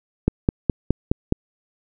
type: click train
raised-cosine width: 3 ms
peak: -3 dBFS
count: 6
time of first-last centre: 0.28-1.324 s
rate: 4.79 Hz
effects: none